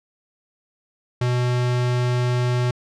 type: tone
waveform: square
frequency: 123.47 Hz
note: B2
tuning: in tune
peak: -19 dBFS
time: 1.21-2.71 s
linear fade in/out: 5 ms
effects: low-pass 6000 Hz 12 dB/octave